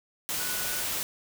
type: tone in noise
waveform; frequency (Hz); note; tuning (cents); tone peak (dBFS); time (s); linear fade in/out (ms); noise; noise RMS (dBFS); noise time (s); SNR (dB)
sine; 1474; F#6; -7; -39; 0.4-0.81; 0; white; -31; 0.29-1.03; -11
effects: none